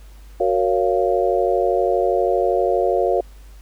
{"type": "chord", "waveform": "sine", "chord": "Gb major seventh", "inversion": "none", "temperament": "just", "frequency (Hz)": [370, 462.5, 555, 693.7], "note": ["Gb4", "Bb4", "Db5", "F5"], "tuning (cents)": [0, -14, 2, -12], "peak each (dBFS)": -21, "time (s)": [0.4, 3.21], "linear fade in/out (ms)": 5, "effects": ["added 50 Hz sine -39 dBFS peak until 3.61 s", "pink hiss -53 dBFS RMS until 3.61 s"]}